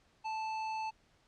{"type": "tone with hard clipping", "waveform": "triangle", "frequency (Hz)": 878, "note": "A5", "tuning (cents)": -4, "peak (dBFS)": -37, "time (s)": [0.24, 0.91], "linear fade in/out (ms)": 20, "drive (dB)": 15, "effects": ["pink hiss -69 dBFS RMS until 1.27 s", "low-pass 6000 Hz 12 dB/octave"]}